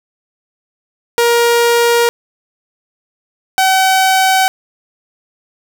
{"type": "tone pair in turn", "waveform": "sawtooth", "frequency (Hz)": [471.8, 760.3], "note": ["A#4", "F#5"], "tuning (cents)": [21, 47], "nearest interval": "minor sixth", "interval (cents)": 826, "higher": "second", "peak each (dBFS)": -5, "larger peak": "neither", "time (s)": [[1.18, 2.09], [3.58, 4.48]], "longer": "first", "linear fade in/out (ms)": 0, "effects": []}